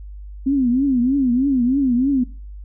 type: tone with vibrato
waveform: sine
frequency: 259.7 Hz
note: C4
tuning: 13 cents flat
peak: -14 dBFS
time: 0.46-2.24 s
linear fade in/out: 10 ms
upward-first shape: triangle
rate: 3.2 Hz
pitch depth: 180 cents each way
effects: noise-tail reverb RT60 0.4 s tail -20 dB re dry + added 50 Hz sine -32 dBFS peak until 2.64 s